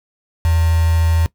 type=tone with quantisation; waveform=sine; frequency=82.41 Hz; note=E2; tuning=in tune; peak=-12 dBFS; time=0.45-1.26 s; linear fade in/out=0 ms; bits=4; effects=noise-tail reverb RT60 0.1 s tail -19 dB re dry